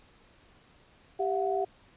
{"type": "tone cluster", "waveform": "sine", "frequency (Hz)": [391.6, 674, 734], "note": ["G4", "E5", "F#5"], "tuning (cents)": [-2, 38, -14], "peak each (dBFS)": [-29, -33, -31], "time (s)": [1.19, 1.65], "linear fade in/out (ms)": 10, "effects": ["pink hiss -60 dBFS RMS until 1.96 s", "resampled to 8000 Hz"]}